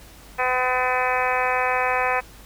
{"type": "harmonic tone", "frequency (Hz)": 253.3, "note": "B3", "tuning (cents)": 44, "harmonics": [2, 3, 4, 5, 6, 7, 8, 9, 10], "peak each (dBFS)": [-27, -25, -26, -29, -31, -28, -32, -31, -29], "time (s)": [0.38, 2.21], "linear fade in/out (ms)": 20, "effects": ["added 50 Hz sine -47 dBFS peak until 2.45 s", "pink hiss -47 dBFS RMS until 2.45 s"]}